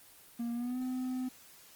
triangle tone with pitch glide, 235.4 to 255.2 Hz, A#3 to C4, +17 to -43 cents, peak -31 dBFS, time 0.39-1.29 s, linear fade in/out 10 ms, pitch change +140 cents, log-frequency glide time 0.53-0.8 s, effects white hiss -57 dBFS RMS until 1.75 s + Opus 24 kbps

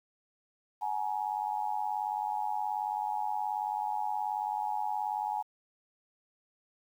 sine tone with amplitude modulation, 843 Hz, G#5, 26 cents sharp, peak -26 dBFS, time 0.81-5.43 s, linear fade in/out 20 ms, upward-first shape sine, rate 98.7 Hz, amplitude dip 95%, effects 10-bit

